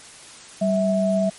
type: tone pair together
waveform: sine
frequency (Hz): 193.7 / 652.3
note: G3 / E5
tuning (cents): -20 / -18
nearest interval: octave + major sixth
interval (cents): 2102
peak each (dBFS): -20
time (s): 0.61-1.3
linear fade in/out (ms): 10
effects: white hiss -43 dBFS RMS until 1.38 s + MP3 48 kbps